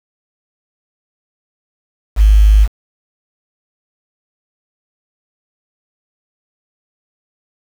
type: tone with quantisation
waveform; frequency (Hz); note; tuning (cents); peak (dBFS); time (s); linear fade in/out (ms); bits
sine; 52; G#1; +3; -4; 2.16-2.68; 50; 5
effects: none

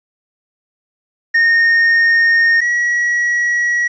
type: tone pair in turn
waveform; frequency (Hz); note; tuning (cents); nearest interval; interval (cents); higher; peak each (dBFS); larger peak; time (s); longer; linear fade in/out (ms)
triangle; 1842 / 1918.9; A#6 / A#6; -21 / +50; minor second; 71; second; -7 / -11; first; 1.34-2.61 / 2.61-3.88; neither; 10
effects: resampled to 16000 Hz + 8-bit

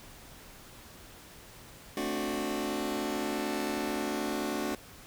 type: chord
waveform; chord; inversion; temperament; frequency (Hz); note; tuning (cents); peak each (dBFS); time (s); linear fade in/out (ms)
sawtooth; D dominant seventh; second; just; 220.2 / 264.3 / 293.7 / 367.1; A3 / C4 / D4 / F#4; +2 / +18 / 0 / -14; -33 / -35 / -31 / -32; 1.97-4.75; 2
effects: pink hiss -51 dBFS RMS until 5.06 s

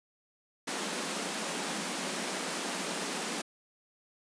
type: high-pass noise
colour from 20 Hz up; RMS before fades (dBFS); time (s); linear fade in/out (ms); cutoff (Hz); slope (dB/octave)
pink; -35; 0.67-3.42; 10; 170; 96
effects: resampled to 22050 Hz

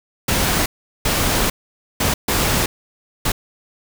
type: noise bursts at uneven times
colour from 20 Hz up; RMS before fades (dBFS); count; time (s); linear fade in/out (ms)
pink; -18; 5; 0.28-0.66 / 1.05-1.5 / 2-2.14 / 2.28-2.66 / 3.25-3.32; 5
effects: none

